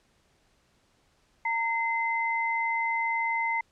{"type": "tone pair together", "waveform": "sine", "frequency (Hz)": [918.1, 2061], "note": ["A#5", "C7"], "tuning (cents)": [-27, -27], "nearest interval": "octave + major second", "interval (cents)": 1400, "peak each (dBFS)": -28, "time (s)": [1.45, 3.61], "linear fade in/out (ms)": 5, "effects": ["pink hiss -67 dBFS RMS until 3.71 s", "low-pass 8000 Hz 12 dB/octave"]}